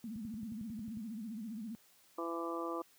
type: tone with vibrato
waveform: sine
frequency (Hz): 220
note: A3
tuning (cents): 0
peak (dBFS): -40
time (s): 0.04-1.75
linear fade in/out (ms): 0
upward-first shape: sine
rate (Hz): 15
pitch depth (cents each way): 140
type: click train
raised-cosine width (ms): 5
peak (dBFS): -35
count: 10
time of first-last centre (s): 0.16-0.971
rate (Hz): 11.1
type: harmonic tone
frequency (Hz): 167.7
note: E3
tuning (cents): +30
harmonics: 2 / 3 / 4 / 5 / 6 / 7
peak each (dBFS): -40 / -43 / -46 / -51 / -46 / -42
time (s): 2.18-2.82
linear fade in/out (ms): 5
effects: white hiss -66 dBFS RMS until 2.98 s + high-pass 100 Hz 12 dB/octave